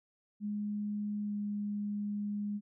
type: tone with pitch glide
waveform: sine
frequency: 207.7 to 206.1 Hz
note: G#3 to G#3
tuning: 0 to -13 cents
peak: -33 dBFS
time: 0.4-2.61 s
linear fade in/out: 50 ms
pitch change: -13 cents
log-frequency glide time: 1.23-1.34 s
effects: none